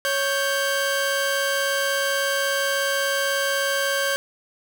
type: tone pair together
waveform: sawtooth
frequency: 554.4 / 1566.8 Hz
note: C#5 / G6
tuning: 0 / -1 cents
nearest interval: octave + tritone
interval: 1799 cents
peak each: -20 dBFS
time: 0.05-4.16 s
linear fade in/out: 0 ms
effects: none